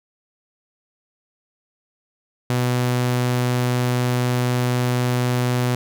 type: tone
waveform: sawtooth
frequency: 124 Hz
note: B2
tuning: 7 cents sharp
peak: -14 dBFS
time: 2.5-5.75 s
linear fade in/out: 0 ms
effects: none